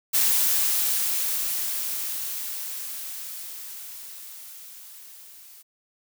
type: noise with level ramp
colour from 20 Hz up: blue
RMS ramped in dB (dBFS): -20 to -48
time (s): 0.13-5.63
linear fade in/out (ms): 20
effects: none